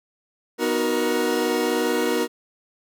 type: chord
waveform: 40% pulse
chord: B major seventh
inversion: none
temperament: equal with one note detuned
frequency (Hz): 246.9 / 311.1 / 370 / 471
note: B3 / D#4 / F#4 / A#4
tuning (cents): 0 / 0 / 0 / +18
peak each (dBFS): -27 / -26 / -25 / -23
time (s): 0.58-2.28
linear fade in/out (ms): 50
effects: none